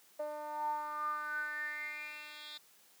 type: tone with band-pass filter sweep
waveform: 10% pulse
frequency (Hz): 300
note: D4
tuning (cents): +37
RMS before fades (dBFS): -40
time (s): 0.19-2.58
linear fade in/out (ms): 10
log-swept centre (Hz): 630 to 3600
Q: 10
effects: white hiss -64 dBFS RMS until 3 s + high-pass 150 Hz 12 dB/octave